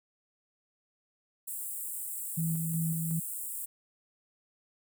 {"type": "high-pass noise", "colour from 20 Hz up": "pink", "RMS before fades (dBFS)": -38, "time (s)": [1.47, 3.66], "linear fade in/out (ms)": 10, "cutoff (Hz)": 7700, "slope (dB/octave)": 96}
{"type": "tone with tremolo", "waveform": "sine", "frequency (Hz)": 163.7, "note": "E3", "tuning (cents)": -12, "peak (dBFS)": -28, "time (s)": [2.37, 3.2], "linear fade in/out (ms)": 10, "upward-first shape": "square", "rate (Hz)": 2.7, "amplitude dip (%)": 30}
{"effects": []}